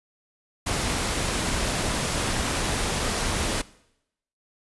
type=noise; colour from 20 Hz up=pink; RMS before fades=-26 dBFS; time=0.66-3.62 s; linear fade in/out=10 ms; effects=noise-tail reverb RT60 0.8 s tail -20 dB re dry + resampled to 24000 Hz